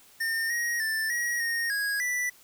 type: tone with pitch steps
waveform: square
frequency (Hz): 1816 / 1886 / 1771 / 1902 / 1855 / 1651 / 1973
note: A#6 / A#6 / A6 / A#6 / A#6 / G#6 / B6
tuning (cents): -46 / +20 / +11 / +34 / -9 / -11 / -2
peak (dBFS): -27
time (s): 0.2-2.3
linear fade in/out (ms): 10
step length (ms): 300
effects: white hiss -56 dBFS RMS until 2.43 s